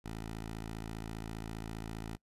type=tone; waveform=10% pulse; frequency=55 Hz; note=A1; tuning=in tune; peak=-32 dBFS; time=0.04-2.17 s; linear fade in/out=20 ms; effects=noise-tail reverb RT60 0.1 s tail -24 dB re dry + resampled to 32000 Hz